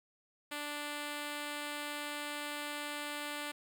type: tone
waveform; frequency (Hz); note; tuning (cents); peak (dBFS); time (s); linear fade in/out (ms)
5% pulse; 293.7; D4; 0; -27; 0.51-3.52; 10
effects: none